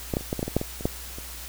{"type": "clicks", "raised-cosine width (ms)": 2, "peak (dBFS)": [-12, -11, -25, -12, -15, -12, -16, -7, -15, -22, -9, -25], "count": 12, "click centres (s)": [0.138, 0.169, 0.209, 0.329, 0.393, 0.429, 0.48, 0.566, 0.614, 0.809, 0.855, 1.185], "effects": ["added 60 Hz sine -41 dBFS peak until 1.48 s", "white hiss -40 dBFS RMS until 1.48 s"]}